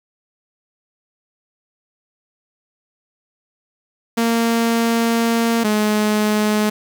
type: tone pair in turn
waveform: sawtooth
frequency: 230.7 / 211.9 Hz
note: A#3 / G#3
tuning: -18 / +35 cents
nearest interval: minor second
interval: 147 cents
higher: first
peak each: -11 dBFS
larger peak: neither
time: 4.17-5.64 / 5.64-6.7 s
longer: first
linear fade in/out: 10 ms
effects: 7-bit